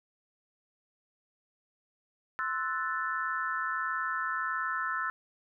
sine chord, F# half-diminished seventh, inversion second, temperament equal, 1046.5 / 1318.5 / 1480 / 1760 Hz, C6 / E6 / F#6 / A6, 0 / 0 / 0 / 0 cents, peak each -38 / -33 / -36 / -36 dBFS, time 2.39-5.1 s, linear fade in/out 0 ms, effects none

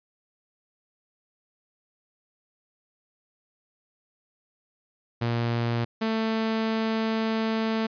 sawtooth tone pair in turn, 117.7 / 222.2 Hz, A#2 / A3, +17 / +17 cents, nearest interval major seventh, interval 1100 cents, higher second, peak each -20 dBFS, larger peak neither, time 5.21-5.85 / 6.01-7.87 s, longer second, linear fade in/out 10 ms, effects resampled to 11025 Hz

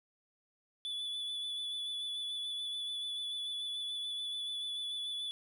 triangle tone with vibrato, 3452 Hz, A7, 34 cents flat, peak -35 dBFS, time 0.85-5.31 s, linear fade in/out 0 ms, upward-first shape sine, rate 6.9 Hz, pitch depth 19 cents each way, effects none

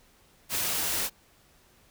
white noise, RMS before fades -29 dBFS, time 0.49-1.1 s, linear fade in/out 50 ms, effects pink hiss -61 dBFS RMS until 1.9 s

